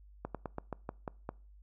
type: slowing click train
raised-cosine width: 1 ms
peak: -23 dBFS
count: 8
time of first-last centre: 0.25-1.291 s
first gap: 97 ms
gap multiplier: 1.14
effects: noise-tail reverb RT60 0.4 s tail -24 dB re dry + added 50 Hz sine -54 dBFS peak until 1.62 s

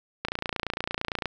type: click train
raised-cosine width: 0.3 ms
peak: -12 dBFS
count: 30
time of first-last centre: 0.25-1.257 s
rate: 28.8 Hz
effects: none

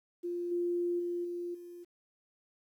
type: tone with level steps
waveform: sine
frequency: 349.2 Hz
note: F4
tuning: in tune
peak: -33 / -29 / -32 / -35 / -45 dBFS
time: 0.23-1.85 s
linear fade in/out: 20 ms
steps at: 0.51 / 0.99 / 1.24 / 1.54 s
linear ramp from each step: 10 ms
effects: 11-bit

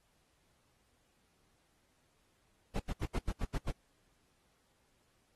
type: noise bursts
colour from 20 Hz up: brown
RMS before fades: -33 dBFS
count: 8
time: 2.75-3.714 s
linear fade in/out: 10 ms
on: 47 ms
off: 84 ms
effects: pink hiss -74 dBFS RMS until 5.35 s + AAC 32 kbps

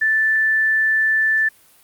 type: tone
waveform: sine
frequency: 1760 Hz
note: A6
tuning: in tune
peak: -14 dBFS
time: 0.01-1.49 s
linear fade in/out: 10 ms
effects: white hiss -52 dBFS RMS until 1.83 s + Opus 48 kbps

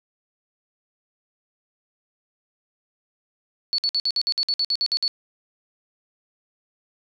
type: tone bursts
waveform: sine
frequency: 4435 Hz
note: C#8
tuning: in tune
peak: -19 dBFS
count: 13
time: 3.73-5.079 s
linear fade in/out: 0 ms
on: 53 ms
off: 55 ms
effects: none

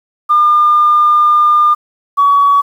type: tone pair in turn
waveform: sine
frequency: 1205 / 1130.8 Hz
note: D6 / C#6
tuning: +44 / +34 cents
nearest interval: minor second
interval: 110 cents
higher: first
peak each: -5 dBFS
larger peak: neither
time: 0.29-1.75 / 2.17-2.62 s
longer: first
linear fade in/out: 20 ms
effects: tanh soft clip ceiling -1 dBFS + 7-bit

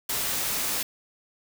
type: noise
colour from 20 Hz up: white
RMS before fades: -28 dBFS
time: 0.09-0.83 s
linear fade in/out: 5 ms
effects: none

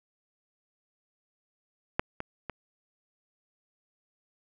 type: clicks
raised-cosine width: 0.5 ms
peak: -9 / -19 / -20 dBFS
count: 3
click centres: 1.995 / 2.204 / 2.497 s
effects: none

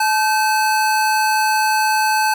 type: tone pair together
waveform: square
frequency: 863.8 / 1541 Hz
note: A5 / G6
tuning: -32 / -30 cents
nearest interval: minor seventh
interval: 1002 cents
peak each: -16 / -21 dBFS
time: 0-2.34 s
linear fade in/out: 5 ms
effects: none

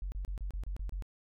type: tone bursts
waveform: sine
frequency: 46.78 Hz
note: F#1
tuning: 20 cents sharp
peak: -33 dBFS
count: 8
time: 0.02-1.023 s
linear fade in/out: 0 ms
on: 100 ms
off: 29 ms
effects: tanh soft clip ceiling -30 dBFS

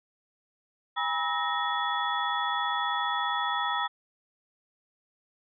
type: tone cluster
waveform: sine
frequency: 814 / 969 / 1292 / 1865 / 3410 Hz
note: G#5 / B5 / E6 / A#6 / G#7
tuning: -35 / -33 / -35 / 0 / +45 cents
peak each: -34 / -31 / -31 / -34 / -35 dBFS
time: 0.96-3.88 s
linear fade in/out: 20 ms
effects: none

